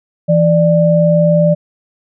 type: tone pair together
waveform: sine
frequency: 166.12 / 592 Hz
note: E3 / D5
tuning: +14 / +14 cents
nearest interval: octave + minor seventh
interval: 2200 cents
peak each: -10 dBFS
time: 0.28-1.55 s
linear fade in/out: 20 ms
effects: none